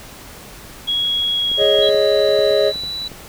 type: tone with pitch glide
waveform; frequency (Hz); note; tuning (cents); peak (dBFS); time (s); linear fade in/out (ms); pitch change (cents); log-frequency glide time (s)
sine; 3322 to 3299; G#7 to G#7; 0 to -12; -16; 0.87-1.9; 20; -12; 1.32-1.62
type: clicks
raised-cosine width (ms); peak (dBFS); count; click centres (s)
2; -22; 11; 1.516 / 1.617 / 1.789 / 1.89 / 1.947 / 2.289 / 2.389 / 2.509 / 2.758 / 2.836 / 3.117
type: chord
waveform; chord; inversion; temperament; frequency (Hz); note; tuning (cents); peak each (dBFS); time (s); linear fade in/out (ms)
triangle; Ab suspended fourth; none; just; 415.3 / 553.7 / 623; Ab4 / Db5 / Eb5; 0 / -2 / +2; -15; 1.57-2.73; 50
type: tone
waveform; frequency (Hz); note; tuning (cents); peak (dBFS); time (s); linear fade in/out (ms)
sine; 3951; B7; 0; -23; 1.82-3.08; 5
effects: pink hiss -38 dBFS RMS until 3.28 s